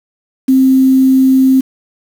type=tone with quantisation; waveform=sine; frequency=263.3 Hz; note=C4; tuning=11 cents sharp; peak=-5 dBFS; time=0.48-1.61 s; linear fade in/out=10 ms; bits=5; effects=none